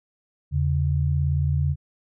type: tone pair together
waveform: sine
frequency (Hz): 82.41 / 140.45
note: E2 / C#3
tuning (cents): 0 / +23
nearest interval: major sixth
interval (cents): 923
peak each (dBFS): -22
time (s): 0.51-1.76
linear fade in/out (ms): 50
effects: none